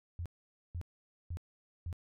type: tone bursts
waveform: sine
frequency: 86 Hz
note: F2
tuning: 26 cents flat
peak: -36 dBFS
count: 4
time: 0.19-1.928 s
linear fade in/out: 0 ms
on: 67 ms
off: 490 ms
effects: none